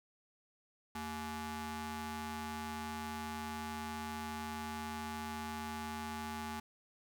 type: ring-modulated tone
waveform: sawtooth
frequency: 311.1 Hz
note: D#4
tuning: in tune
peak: -33 dBFS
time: 0.95-6.6 s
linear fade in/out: 5 ms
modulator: 538 Hz
effects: none